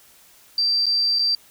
sine tone with dropouts, 4691 Hz, D8, 3 cents flat, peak -17 dBFS, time 0.58-1.35 s, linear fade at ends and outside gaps 2 ms, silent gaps 0.858-0.865 / 1.188-1.192 s, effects white hiss -52 dBFS RMS until 1.5 s

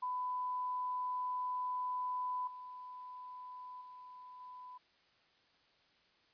sine tone with level steps, 1000 Hz, B5, 21 cents sharp, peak -35 / -46 / -50 / -48 dBFS, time 0.02-4.78 s, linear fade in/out 10 ms, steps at 2.47 / 3.81 / 4.4 s, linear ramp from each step 5 ms, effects white hiss -70 dBFS RMS until 6.33 s + resampled to 11025 Hz

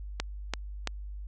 click train, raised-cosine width 0.2 ms, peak -12 dBFS, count 3, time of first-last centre 0.2-0.873 s, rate 2.97 Hz, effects added 50 Hz sine -37 dBFS peak until 1.27 s + resampled to 24000 Hz

